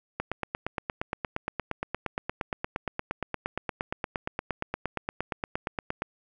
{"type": "click train", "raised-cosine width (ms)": 0.5, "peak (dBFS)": -14, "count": 51, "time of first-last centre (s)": [0.2, 6.021], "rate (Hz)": 8.59, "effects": []}